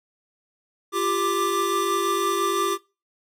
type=tone cluster; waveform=square; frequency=346.6 / 395.3 / 1180 Hz; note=F4 / G4 / D6; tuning=-13 / +15 / +8 cents; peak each=-28 / -27 / -25 dBFS; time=0.92-2.78 s; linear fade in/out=50 ms; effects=noise-tail reverb RT60 0.3 s tail -22 dB re dry + AAC 64 kbps